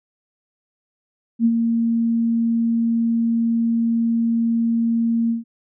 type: tone with ADSR envelope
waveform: sine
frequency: 230.5 Hz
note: A#3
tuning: 19 cents flat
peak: -11 dBFS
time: 1.39-5.44 s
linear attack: 61 ms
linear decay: 56 ms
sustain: -5 dB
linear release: 140 ms
effects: none